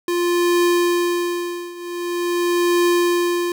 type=tone with tremolo; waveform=square; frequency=349.2 Hz; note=F4; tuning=in tune; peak=-14 dBFS; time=0.08-3.52 s; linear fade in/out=2 ms; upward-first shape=triangle; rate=0.45 Hz; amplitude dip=90%; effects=none